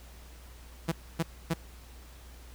sawtooth tone bursts, 164.8 Hz, E3, in tune, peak -22 dBFS, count 3, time 0.88-1.54 s, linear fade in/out 10 ms, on 40 ms, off 270 ms, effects added 60 Hz sine -48 dBFS peak until 2.54 s + pink hiss -55 dBFS RMS until 2.54 s

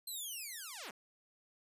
5% pulse linear sweep, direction down, 4186 to 162.5 Hz, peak -33 dBFS, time 0.07-0.91 s, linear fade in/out 5 ms, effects resampled to 32000 Hz

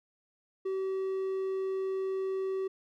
triangle tone, 382.3 Hz, G4, 43 cents flat, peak -28 dBFS, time 0.65-2.68 s, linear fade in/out 10 ms, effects none

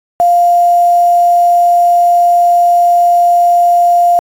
sine tone with quantisation, 698.5 Hz, F5, in tune, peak -5 dBFS, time 0.2-4.19 s, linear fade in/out 0 ms, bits 5, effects AAC 64 kbps

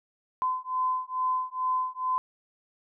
sine beating tone pair, 1021 / 1023.3 Hz, C6 / C6, -43 / -39 cents, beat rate 2.3 Hz, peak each -29 dBFS, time 0.42-2.18 s, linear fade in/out 0 ms, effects none

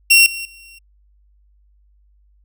sawtooth tone with level steps, 2735 Hz, F7, 37 cents flat, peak -4 / -22 / -37 dBFS, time 0.1-0.79 s, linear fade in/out 10 ms, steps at 0.26 / 0.45 s, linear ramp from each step 2 ms, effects added 50 Hz sine -52 dBFS peak until 2.44 s

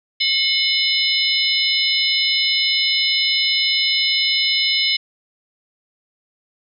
sine tone cluster, 2171 / 2980 / 3590 / 4073 / 5150 Hz, C#7 / F#7 / A7 / C8 / E8, -37 / +12 / +34 / -47 / -41 cents, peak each -22 dBFS, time 0.2-4.97 s, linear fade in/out 10 ms, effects none

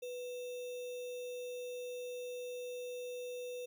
sine tone with sample-and-hold, 493.9 Hz, B4, in tune, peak -40 dBFS, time 0.02-3.66 s, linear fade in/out 10 ms, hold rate 3150 Hz, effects none

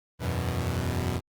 sawtooth chord, E suspended second, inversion none, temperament equal, 82.41 / 92.5 / 123.47 Hz, E2 / F#2 / B2, 0 / 0 / 0 cents, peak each -27 dBFS, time 0.19-1.21 s, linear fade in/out 50 ms, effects Opus 24 kbps

